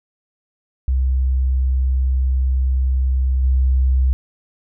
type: tone with level steps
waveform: sine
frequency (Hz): 64.9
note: C2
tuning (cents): -13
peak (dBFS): -14 / -12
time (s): 0.88-4.13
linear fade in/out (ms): 0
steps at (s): 3.43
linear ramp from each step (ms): 10
effects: none